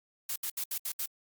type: noise bursts at uneven times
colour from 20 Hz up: blue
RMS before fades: -34 dBFS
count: 6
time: 0.29-0.36 / 0.43-0.5 / 0.57-0.64 / 0.71-0.78 / 0.85-0.92 / 0.99-1.06 s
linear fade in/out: 5 ms
effects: Opus 48 kbps